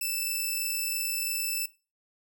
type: tone pair together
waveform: 5% pulse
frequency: 2640 / 2663 Hz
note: E7 / E7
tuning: +2 / +17 cents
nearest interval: unison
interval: 15 cents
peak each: -20 / -28 dBFS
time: 0.01-1.66 s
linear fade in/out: 5 ms
effects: noise-tail reverb RT60 0.3 s tail -18 dB re dry